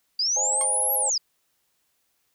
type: linear two-way sweep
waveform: sine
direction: up then down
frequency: 4699 to 11710 to 4699 Hz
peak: -21 dBFS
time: 0.19-1.18 s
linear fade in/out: 5 ms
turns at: 0.94 s
type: chord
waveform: sine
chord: Ab major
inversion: first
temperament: equal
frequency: 523.3 / 622.3 / 830.6 Hz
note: C5 / Eb5 / Ab5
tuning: 0 / 0 / 0 cents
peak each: -33 / -37 / -31 dBFS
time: 0.36-1.1 s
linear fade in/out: 10 ms
type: tone with exponential decay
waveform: sawtooth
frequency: 1077 Hz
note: C6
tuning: 50 cents sharp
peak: -26 dBFS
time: 0.61-0.69 s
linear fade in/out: 0 ms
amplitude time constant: 17 ms
effects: white hiss -71 dBFS RMS until 2.34 s